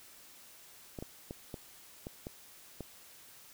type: clicks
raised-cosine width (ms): 2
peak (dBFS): -27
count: 7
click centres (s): 0.988 / 1.025 / 1.309 / 1.542 / 2.069 / 2.269 / 2.807
effects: white hiss -56 dBFS RMS until 3.53 s